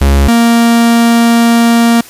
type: tone pair in turn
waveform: 45% pulse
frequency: 69.3 / 233.1 Hz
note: C#2 / A#3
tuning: 0 / 0 cents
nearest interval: octave + major sixth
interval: 2100 cents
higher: second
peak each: -5 dBFS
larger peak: neither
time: 0.01-0.28 / 0.28-2.01 s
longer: second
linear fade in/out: 5 ms
effects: white hiss -34 dBFS RMS until 2.09 s + resampled to 32000 Hz